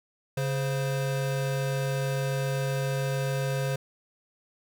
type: tone pair together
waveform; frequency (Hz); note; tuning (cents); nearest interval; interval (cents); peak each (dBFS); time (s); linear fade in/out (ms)
square; 138.59 / 523.9; C#3 / C5; 0 / +2; octave + major seventh; 2302; -28 / -33; 0.37-3.76; 5
effects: none